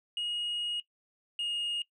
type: tone pair in turn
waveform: sine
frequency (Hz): 2880 / 2855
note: F#7 / F7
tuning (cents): -47 / +37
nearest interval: unison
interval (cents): 16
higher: first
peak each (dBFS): -28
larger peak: neither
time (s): 0.17-0.8 / 1.39-1.82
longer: first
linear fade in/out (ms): 2
effects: noise-tail reverb RT60 0.1 s tail -20 dB re dry + tanh soft clip ceiling -29 dBFS